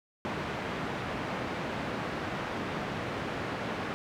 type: band-pass noise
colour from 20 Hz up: pink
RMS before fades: -35 dBFS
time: 0.25-3.94 s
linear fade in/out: 0 ms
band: 130 to 2200 Hz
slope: 12 dB/octave
effects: none